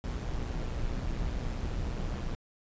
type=noise with amplitude modulation; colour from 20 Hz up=brown; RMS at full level=-31 dBFS; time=0.04-2.35 s; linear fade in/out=0 ms; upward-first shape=sine; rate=122 Hz; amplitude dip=50%; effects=resampled to 16000 Hz